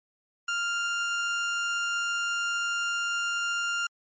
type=tone; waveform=30% pulse; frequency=1396.9 Hz; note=F6; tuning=in tune; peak=-24 dBFS; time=0.48-3.87 s; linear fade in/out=5 ms; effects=MP3 32 kbps